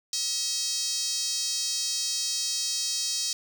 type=tone with high-pass filter; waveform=5% pulse; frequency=640 Hz; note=D#5; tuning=49 cents sharp; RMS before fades=-29 dBFS; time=0.13-3.33 s; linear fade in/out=2 ms; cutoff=4800 Hz; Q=2.2; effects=none